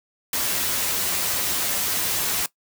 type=noise with comb filter; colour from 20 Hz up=white; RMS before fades=-24 dBFS; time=0.33-2.46 s; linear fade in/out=2 ms; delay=11 ms; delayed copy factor=+0.55; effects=noise-tail reverb RT60 0.1 s tail -19 dB re dry